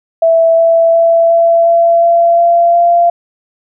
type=tone with pitch steps; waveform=sine; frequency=659.3 / 663.5 / 667.7 / 672 / 676.3 / 680.6 / 684.9 / 689.3 Hz; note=E5 / E5 / E5 / E5 / E5 / F5 / F5 / F5; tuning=0 / +11 / +22 / +33 / +44 / -45 / -34 / -23 cents; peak=-5 dBFS; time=0.22-3.1 s; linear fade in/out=5 ms; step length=360 ms; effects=none